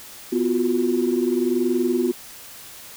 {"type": "tone cluster", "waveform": "sine", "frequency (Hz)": [248.2, 347.1, 367.9], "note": ["B3", "F4", "F#4"], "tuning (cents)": [9, -11, -10], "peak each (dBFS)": -22, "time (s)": [0.32, 2.12], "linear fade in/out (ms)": 10, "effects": ["tanh soft clip ceiling -9 dBFS", "white hiss -41 dBFS RMS until 2.96 s"]}